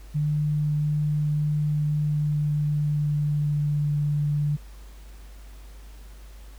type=tone with pitch glide; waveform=sine; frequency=149.7 to 147.13 Hz; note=D3 to D3; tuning=+33 to +4 cents; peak=-21 dBFS; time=0.14-4.57 s; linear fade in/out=20 ms; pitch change=-29 cents; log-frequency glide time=1.84-3.89 s; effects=added 50 Hz sine -41 dBFS peak until 6.58 s + pink hiss -54 dBFS RMS until 6.58 s